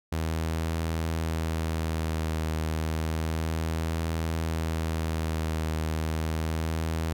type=tone with vibrato; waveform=sawtooth; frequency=80.3 Hz; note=E2; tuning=45 cents flat; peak=-23 dBFS; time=0.12-7.13 s; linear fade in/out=5 ms; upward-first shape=triangle; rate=0.31 Hz; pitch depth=27 cents each way; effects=none